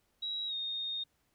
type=tone with pitch glide; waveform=sine; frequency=3864 to 3692 Hz; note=B7 to A#7; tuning=-39 to -17 cents; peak=-34 dBFS; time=0.22-1.04 s; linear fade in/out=10 ms; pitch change=-78 cents; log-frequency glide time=0.47-0.54 s; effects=pink hiss -75 dBFS RMS until 1.34 s